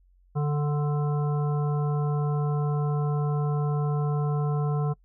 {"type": "harmonic tone with a mistuned harmonic", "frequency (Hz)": 147, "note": "D3", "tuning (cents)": 2, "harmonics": [1, 3, 5, 7, 9], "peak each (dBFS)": [-23, -33, -37, -40, -42], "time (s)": [0.35, 4.94], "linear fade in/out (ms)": 20, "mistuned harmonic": 7, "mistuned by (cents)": 18, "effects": ["noise-tail reverb RT60 0.1 s tail -23 dB re dry", "added 45 Hz sine -57 dBFS peak until 5.04 s"]}